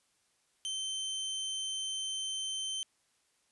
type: tone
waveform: sawtooth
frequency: 3100 Hz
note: G7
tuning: 20 cents flat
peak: -31 dBFS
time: 0.65-2.83 s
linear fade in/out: 0 ms
effects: white hiss -73 dBFS RMS until 3.51 s + resampled to 24000 Hz